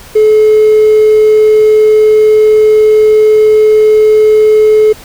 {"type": "tone with hard clipping", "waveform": "triangle", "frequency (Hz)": 429.9, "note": "A4", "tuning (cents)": -40, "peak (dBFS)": -3, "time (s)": [0.15, 4.93], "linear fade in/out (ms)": 10, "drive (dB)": 4, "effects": ["pink hiss -33 dBFS RMS until 5.04 s"]}